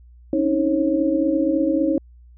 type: tone cluster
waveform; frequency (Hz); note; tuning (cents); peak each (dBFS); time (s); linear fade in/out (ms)
sine; 274.3 / 289 / 318 / 543; C#4 / D4 / D#4 / C#5; -18 / -28 / +38 / -36; -25 / -25 / -19 / -23; 0.33-1.98; 2
effects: added 60 Hz sine -44 dBFS peak until 2.37 s